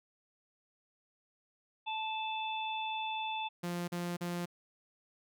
harmonic tone, 876 Hz, A5, 8 cents flat, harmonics 1 / 3 / 4, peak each -36 / -41 / -42 dBFS, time 1.86-3.49 s, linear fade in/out 20 ms
sawtooth tone bursts, 174.61 Hz, F3, in tune, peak -31 dBFS, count 3, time 3.63-4.458 s, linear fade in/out 10 ms, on 250 ms, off 39 ms
effects none

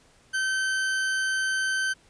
40% pulse tone, 1543 Hz, G6, 28 cents flat, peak -23 dBFS, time 0.33-1.94 s, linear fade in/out 20 ms, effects pink hiss -59 dBFS RMS until 2.09 s + resampled to 22050 Hz

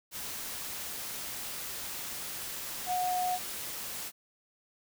sine tone in noise, 728 Hz, F#5, 28 cents flat, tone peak -28 dBFS, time 2.86-3.39 s, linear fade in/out 50 ms, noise white, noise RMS -39 dBFS, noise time 0.11-4.12 s, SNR +8 dB, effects none

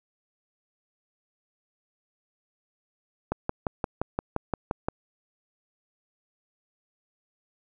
click train, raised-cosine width 1 ms, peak -12 dBFS, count 10, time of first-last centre 3.32-4.885 s, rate 5.75 Hz, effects none

